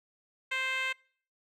10% pulse tone with band-pass filter, 523.3 Hz, C5, in tune, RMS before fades -32 dBFS, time 0.51-0.93 s, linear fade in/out 10 ms, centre 2200 Hz, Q 1.7, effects noise-tail reverb RT60 0.5 s tail -26 dB re dry

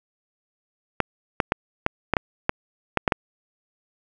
clicks, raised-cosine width 0.5 ms, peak -3 dBFS, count 10, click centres 1.003 / 1.402 / 1.521 / 1.864 / 2.137 / 2.168 / 2.494 / 2.973 / 3.078 / 3.122 s, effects none

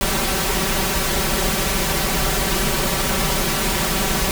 pink noise with comb filter, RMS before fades -20 dBFS, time 0.01-4.31 s, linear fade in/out 0 ms, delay 5.2 ms, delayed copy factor +1, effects none

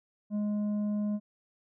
sine tone with tanh clipping, 208.3 Hz, G#3, 5 cents sharp, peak -29 dBFS, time 0.3-1.2 s, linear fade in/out 50 ms, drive 6 dB, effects none

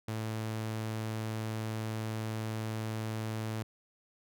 sawtooth tone, 110 Hz, A2, in tune, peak -30 dBFS, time 0.08-3.63 s, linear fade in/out 5 ms, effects none

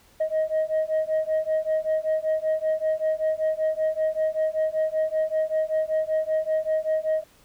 sine beating tone pair, 626 / 631.2 Hz, D#5 / D#5, +10 / +25 cents, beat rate 5.2 Hz, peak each -23 dBFS, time 0.2-7.24 s, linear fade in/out 10 ms, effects tanh soft clip ceiling -18 dBFS + pink hiss -57 dBFS RMS until 7.44 s

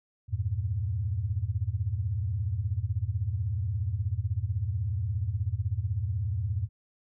sine chord, E diminished, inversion none, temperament equal with one note detuned, 82.41 / 98 / 114.34 Hz, E2 / G2 / Bb2, 0 / 0 / -33 cents, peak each -33 / -30 / -32 dBFS, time 0.28-6.69 s, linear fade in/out 50 ms, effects none

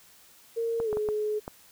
sine tone with pitch glide, 460.1 to 424.4 Hz, A#4 to G#4, -23 to +38 cents, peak -26 dBFS, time 0.56-1.4 s, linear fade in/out 20 ms, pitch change -139 cents, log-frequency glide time 0.84-0.9 s
clicks, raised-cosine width 1 ms, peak -21 dBFS, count 5, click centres 0.801 / 0.929 / 0.971 / 1.088 / 1.479 s
effects white hiss -56 dBFS RMS until 1.71 s

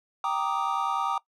triangle chord, Eb major seventh, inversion first, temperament equal, 784 / 932.3 / 1174.7 / 1244.5 Hz, G5 / Bb5 / D6 / Eb6, 0 / 0 / 0 / 0 cents, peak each -29 dBFS, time 0.24-1.18 s, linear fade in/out 2 ms, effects noise-tail reverb RT60 0.1 s tail -20 dB re dry

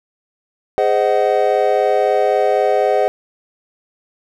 triangle chord, Ab dominant seventh, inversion none, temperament just, 415.3 / 519.1 / 623 / 747.5 Hz, Ab4 / C5 / Eb5 / Gb5, 0 / -14 / +2 / +17 cents, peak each -16 dBFS, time 0.78-3.08 s, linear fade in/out 0 ms, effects none

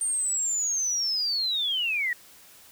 sine linear sweep, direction down, 8870 to 1864.7 Hz, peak -24 dBFS, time 0.01-2.13 s, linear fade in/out 2 ms, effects white hiss -52 dBFS RMS until 2.71 s

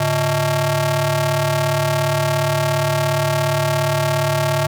sawtooth ring-modulated tone, 247.6 Hz, B3, 5 cents sharp, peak -9 dBFS, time 0-4.67 s, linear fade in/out 5 ms, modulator 390 Hz, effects none

